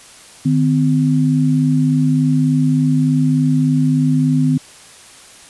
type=tone pair together; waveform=sine; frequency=152.7 / 256.1 Hz; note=D#3 / C4; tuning=-32 / -37 cents; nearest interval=major sixth; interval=895 cents; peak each=-14 dBFS; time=0.45-4.58 s; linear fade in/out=10 ms; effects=white hiss -41 dBFS RMS until 5.49 s + resampled to 24000 Hz